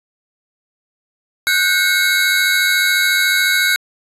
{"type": "tone cluster", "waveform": "square", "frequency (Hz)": [1465, 1559, 2185, 3883], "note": ["F#6", "G6", "C#7", "B7"], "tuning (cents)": [-18, -10, -26, -30], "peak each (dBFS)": -19, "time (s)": [1.47, 3.76], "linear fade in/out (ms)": 0, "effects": ["resampled to 32000 Hz"]}